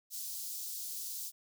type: high-pass noise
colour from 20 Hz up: white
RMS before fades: -41 dBFS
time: 0.1-1.32 s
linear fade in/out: 50 ms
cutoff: 4400 Hz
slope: 24 dB/octave
effects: none